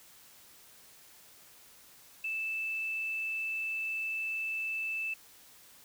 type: tone with tanh clipping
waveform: triangle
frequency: 2637 Hz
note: E7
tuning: in tune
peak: -32 dBFS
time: 2.24-5.14 s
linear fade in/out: 5 ms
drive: 3 dB
effects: white hiss -57 dBFS RMS until 5.84 s